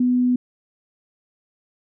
sine tone, 248.5 Hz, B3, 11 cents sharp, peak -15 dBFS, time 0-0.36 s, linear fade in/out 5 ms, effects none

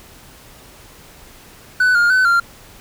triangle tone with pitch steps, 1496 / 1415 / 1512 / 1387 Hz, F#6 / F6 / F#6 / F6, +19 / +22 / +37 / -12 cents, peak -9 dBFS, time 1.8-2.4 s, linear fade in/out 5 ms, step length 150 ms, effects pink hiss -43 dBFS RMS until 2.8 s

